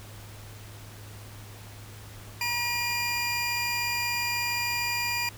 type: tone pair together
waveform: 25% pulse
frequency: 957 / 2411 Hz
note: A#5 / D7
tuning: +45 / +45 cents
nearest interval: octave + major third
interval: 1600 cents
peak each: -28 / -24 dBFS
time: 2.41-5.29 s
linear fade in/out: 2 ms
effects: added 104 Hz sine -44 dBFS peak until 5.37 s + pink hiss -48 dBFS RMS until 5.37 s